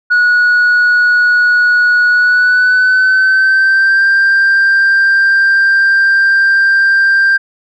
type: tone with pitch glide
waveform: sine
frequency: 1460 to 1583 Hz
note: F#6 to G6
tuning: -24 to +17 cents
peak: -4 dBFS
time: 0.1-7.38 s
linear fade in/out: 20 ms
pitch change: +141 cents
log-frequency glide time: 2.09-4.06 s
effects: tanh soft clip ceiling -5 dBFS